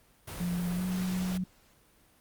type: noise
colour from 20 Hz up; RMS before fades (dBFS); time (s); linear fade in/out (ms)
pink; -41; 0.27-1.38; 10
type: tone with pitch glide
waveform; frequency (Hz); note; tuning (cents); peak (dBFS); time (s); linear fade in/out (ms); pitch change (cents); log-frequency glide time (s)
sine; 175.9 to 183.69; F3 to F#3; +13 to -12; -29; 0.4-1.44; 5; +75; 0.73-0.83
effects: pink hiss -63 dBFS RMS until 2.2 s + Opus 32 kbps